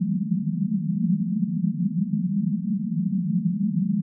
white band-pass noise, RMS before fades -24 dBFS, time 0-4.02 s, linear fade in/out 10 ms, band 160 to 220 Hz, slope 96 dB/octave, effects none

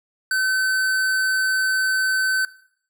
sine tone with hard clipping, 1528 Hz, G6, 45 cents flat, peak -20 dBFS, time 0.31-2.45 s, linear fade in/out 2 ms, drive 17 dB, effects noise-tail reverb RT60 0.6 s tail -17 dB re dry

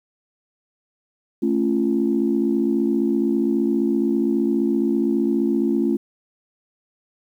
sine chord, A augmented, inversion none, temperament just, 220 / 275 / 343.8 Hz, A3 / C#4 / E#4, 0 / -14 / -27 cents, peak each -21 dBFS, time 1.42-5.97 s, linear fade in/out 10 ms, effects tanh soft clip ceiling -8 dBFS + 9-bit

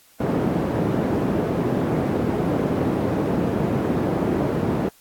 white band-pass noise, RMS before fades -22 dBFS, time 0.2-4.89 s, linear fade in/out 5 ms, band 120 to 360 Hz, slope 12 dB/octave, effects white hiss -54 dBFS RMS until 5 s + AAC 64 kbps

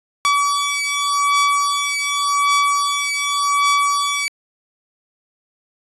sawtooth beating tone pair, 1143 / 1143.87 Hz, D6 / D6, -47 / -46 cents, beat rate 0.87 Hz, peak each -15 dBFS, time 0.25-4.28 s, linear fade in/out 0 ms, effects resampled to 24000 Hz

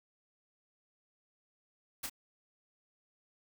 white noise with echo, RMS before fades -38 dBFS, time 2.03-2.07 s, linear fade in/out 10 ms, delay 28 ms, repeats 1, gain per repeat -6 dB, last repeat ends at 2.098 s, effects none

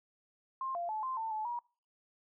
sine tone with pitch steps, 1058 / 692 / 865 / 1043 / 893 / 864 / 957 Hz, C6 / F5 / A5 / C6 / A5 / A5 / A#5, +19 / -16 / -30 / -6 / +25 / -32 / +45 cents, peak -34 dBFS, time 0.61-1.59 s, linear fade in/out 2 ms, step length 140 ms, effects noise-tail reverb RT60 0.4 s tail -25 dB re dry

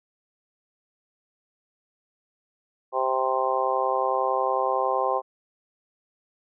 harmonic tone, 130.81 Hz, C3, in tune, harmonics 3 / 4 / 5 / 6 / 7 / 8, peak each -31 / -27 / -31 / -27 / -32 / -27 dBFS, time 2.92-5.22 s, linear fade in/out 50 ms, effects none

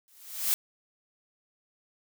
blue noise with exponential growth, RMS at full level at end -23 dBFS, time 0.08-0.54 s, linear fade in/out 0 ms, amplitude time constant 100 ms, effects none

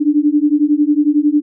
sine beating tone pair, 290.6 / 301.6 Hz, D4 / D4, -18 / +46 cents, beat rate 11 Hz, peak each -13 dBFS, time 0-1.42 s, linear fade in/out 20 ms, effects none

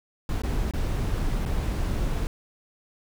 brown noise with dropouts, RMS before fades -26 dBFS, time 0.29-2.27 s, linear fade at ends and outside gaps 1 ms, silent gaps 0.419-0.435 / 0.711-0.736 / 1.453-1.46 s, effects none

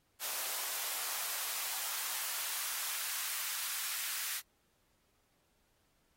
white noise with high-pass filter sweep, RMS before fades -38 dBFS, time 0.19-4.42 s, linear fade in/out 50 ms, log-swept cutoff 640 to 1500 Hz, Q 1.1, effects pink hiss -75 dBFS RMS until 6.16 s + AAC 48 kbps

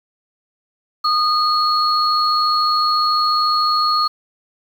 sine tone pair together, 1232 / 4327 Hz, D#6 / C#8, -17 / -43 cents, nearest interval octave + minor seventh, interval 2174 cents, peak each -15 / -19 dBFS, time 1.04-4.08 s, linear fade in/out 10 ms, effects 7-bit

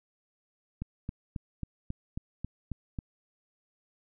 click train, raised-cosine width 5 ms, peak -22 dBFS, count 9, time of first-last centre 0.82-2.988 s, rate 3.69 Hz, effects none

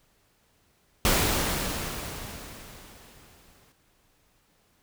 pink noise with exponential decay, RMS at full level -21 dBFS, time 1.05-3.72 s, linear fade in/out 1 ms, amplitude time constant 580 ms, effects pink hiss -66 dBFS RMS until 4.82 s

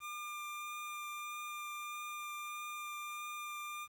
25% pulse tone with vibrato, 1199 Hz, D6, 36 cents sharp, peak -38 dBFS, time 0-3.88 s, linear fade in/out 50 ms, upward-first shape triangle, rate 1.6 Hz, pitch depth 11 cents each way, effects 11-bit

